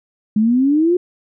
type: exponential sweep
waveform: sine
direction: up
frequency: 207.7 to 366.1 Hz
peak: -11 dBFS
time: 0.36-0.97 s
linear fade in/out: 5 ms
effects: none